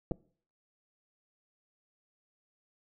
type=clicks; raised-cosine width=2 ms; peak=-21 / -19 dBFS; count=2; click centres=0.112 / 0.118 s; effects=noise-tail reverb RT60 0.5 s tail -23 dB re dry